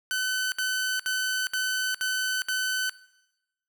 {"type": "tone bursts", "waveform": "sawtooth", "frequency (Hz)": 1515, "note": "F#6", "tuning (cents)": 40, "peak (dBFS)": -22, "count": 6, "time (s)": [0.11, 2.895], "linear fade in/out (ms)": 0, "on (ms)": 410, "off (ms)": 65, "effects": ["noise-tail reverb RT60 0.9 s tail -19 dB re dry"]}